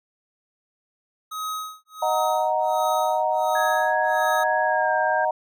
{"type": "tone with tremolo", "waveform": "square", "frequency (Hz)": 1266, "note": "D#6", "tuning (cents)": 30, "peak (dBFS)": -27, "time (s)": [1.31, 4.44], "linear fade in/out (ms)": 10, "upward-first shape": "sine", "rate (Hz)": 1.4, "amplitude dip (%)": 100}
{"type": "chord", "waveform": "sine", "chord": "D# minor", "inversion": "none", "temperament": "equal", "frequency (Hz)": [622.3, 740, 932.3], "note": ["D#5", "F#5", "A#5"], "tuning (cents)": [0, 0, 0], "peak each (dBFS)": -24, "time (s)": [2.02, 5.31], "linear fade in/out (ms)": 5}
{"type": "tone with pitch glide", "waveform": "sine", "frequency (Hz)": [1661.2, 1596.3], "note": ["G#6", "G6"], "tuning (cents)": [0, 31], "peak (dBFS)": -25, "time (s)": [3.55, 5.25], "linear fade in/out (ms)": 5, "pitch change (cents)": -69, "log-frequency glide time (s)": [4.64, 4.92]}
{"effects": []}